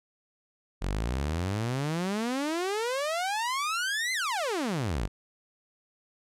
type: exponential two-way sweep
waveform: sawtooth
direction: up then down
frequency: 43.65 to 2095 to 43.65 Hz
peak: -24 dBFS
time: 0.81-5.08 s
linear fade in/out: 20 ms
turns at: 4.13 s
effects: low-pass 10000 Hz 12 dB/octave